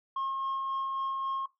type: tone with tremolo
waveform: sine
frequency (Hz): 1077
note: C6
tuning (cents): +50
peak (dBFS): -27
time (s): 0.16-1.46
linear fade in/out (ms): 5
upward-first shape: sine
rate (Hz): 3.7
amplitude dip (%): 30
effects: noise-tail reverb RT60 0.2 s tail -18 dB re dry + tanh soft clip ceiling -28 dBFS